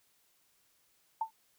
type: tone with exponential decay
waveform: sine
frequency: 890 Hz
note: A5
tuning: 20 cents sharp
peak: -26 dBFS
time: 1.21-1.31 s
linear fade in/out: 5 ms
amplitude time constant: 21 ms
effects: white hiss -71 dBFS RMS until 1.58 s